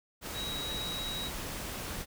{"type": "tone in noise", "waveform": "sine", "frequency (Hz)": 3837, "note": "A#7", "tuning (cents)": 49, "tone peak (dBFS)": -36, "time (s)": [0.33, 1.31], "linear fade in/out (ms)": 50, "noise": "pink", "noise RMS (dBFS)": -39, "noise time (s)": [0.21, 2.06], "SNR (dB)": 0, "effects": []}